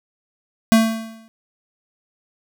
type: tone with exponential decay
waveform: square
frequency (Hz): 223.8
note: A3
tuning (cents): +30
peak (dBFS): -8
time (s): 0.72-1.28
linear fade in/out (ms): 0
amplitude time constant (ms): 120
effects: none